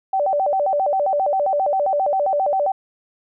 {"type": "tone with vibrato", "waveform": "sine", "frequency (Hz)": 670, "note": "E5", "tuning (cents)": 28, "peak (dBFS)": -16, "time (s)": [0.13, 2.72], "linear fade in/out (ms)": 5, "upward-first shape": "square", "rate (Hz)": 7.5, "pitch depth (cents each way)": 240, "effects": []}